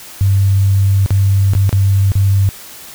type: tone with dropouts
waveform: sine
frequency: 98 Hz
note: G2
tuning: in tune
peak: -8 dBFS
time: 0.21-2.49 s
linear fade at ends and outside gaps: 0 ms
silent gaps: 1.061-1.106 / 1.535-1.551 / 1.693-1.728 / 2.119-2.154 s
effects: white hiss -34 dBFS RMS until 2.94 s